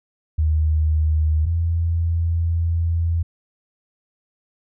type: tone pair in turn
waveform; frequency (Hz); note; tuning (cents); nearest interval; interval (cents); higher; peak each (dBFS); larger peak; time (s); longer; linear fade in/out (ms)
sine; 77.78 / 83.76; D#2 / E2; 0 / +28; minor second; 128; second; -15 / -17; first; 0.38-1.46 / 1.46-3.23; second; 10
effects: none